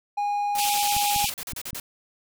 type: tone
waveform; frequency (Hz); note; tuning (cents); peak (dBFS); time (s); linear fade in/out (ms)
triangle; 820; G#5; -22; -21; 0.17-1.26; 10
type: noise bursts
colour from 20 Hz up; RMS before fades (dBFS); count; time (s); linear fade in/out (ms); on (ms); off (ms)
white; -34; 14; 0.55-1.8; 2; 54; 38
type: band-pass noise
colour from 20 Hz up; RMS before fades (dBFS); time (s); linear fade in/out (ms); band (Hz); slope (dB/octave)
pink; -27; 0.58-1.3; 5; 2300 to 16000; 96
type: clicks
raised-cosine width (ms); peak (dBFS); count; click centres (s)
5; -24; 5; 0.966 / 1.162 / 1.243 / 1.533 / 1.732
effects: none